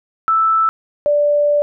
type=tone pair in turn; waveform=sine; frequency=1318.5 / 585.8 Hz; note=E6 / D5; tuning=0 / -5 cents; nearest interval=octave + major second; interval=1405 cents; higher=first; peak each=-11 dBFS; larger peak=neither; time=0.28-0.69 / 1.06-1.62 s; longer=second; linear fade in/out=0 ms; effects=none